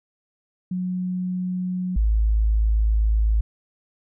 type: tone pair in turn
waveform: sine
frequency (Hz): 182.4 / 53.93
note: F#3 / A1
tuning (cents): -24 / -34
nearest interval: octave + major sixth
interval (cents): 2110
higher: first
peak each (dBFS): -23 / -16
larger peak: second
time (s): 0.71-1.96 / 1.96-3.41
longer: second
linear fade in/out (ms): 5
effects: none